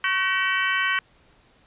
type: harmonic tone with a mistuned harmonic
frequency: 380.9 Hz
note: G4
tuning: 50 cents flat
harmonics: 3 / 4 / 5 / 6 / 7 / 8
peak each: -28 / -25 / -26 / -29 / -32 / -30 dBFS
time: 0.04-0.99 s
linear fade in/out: 2 ms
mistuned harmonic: 3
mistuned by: -50 cents
effects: pink hiss -58 dBFS RMS until 1.66 s + resampled to 8000 Hz